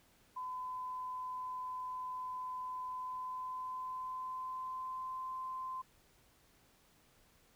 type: tone with pitch glide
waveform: sine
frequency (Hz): 1013 to 1034.9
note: B5 to C6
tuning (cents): +44 to -19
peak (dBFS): -39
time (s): 0.36-5.82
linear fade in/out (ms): 10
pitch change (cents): +37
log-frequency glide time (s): 2.88-5.3
effects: pink hiss -68 dBFS RMS until 7.55 s